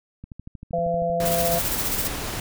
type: click train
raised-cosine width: 5 ms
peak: -25 dBFS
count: 12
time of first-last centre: 0.24-1.099 s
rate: 12.8 Hz
type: harmonic tone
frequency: 170 Hz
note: F3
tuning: 46 cents flat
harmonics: 1 / 3 / 4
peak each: -29 / -26 / -23 dBFS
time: 0.73-1.59 s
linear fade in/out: 5 ms
type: noise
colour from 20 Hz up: pink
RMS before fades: -30 dBFS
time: 1.2-2.4 s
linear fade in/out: 2 ms
type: noise with tremolo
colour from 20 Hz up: blue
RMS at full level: -25 dBFS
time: 1.25-2.08 s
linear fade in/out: 10 ms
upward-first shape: square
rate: 15 Hz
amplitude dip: 45%
effects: none